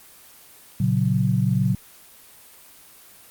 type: chord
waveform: sine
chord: F# major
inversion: first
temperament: equal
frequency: 116.54 / 138.59 / 185 Hz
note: A#2 / C#3 / F#3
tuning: 0 / 0 / 0 cents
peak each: -22 dBFS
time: 0.8-1.75 s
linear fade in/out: 5 ms
effects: white hiss -48 dBFS RMS until 3.3 s + Opus 24 kbps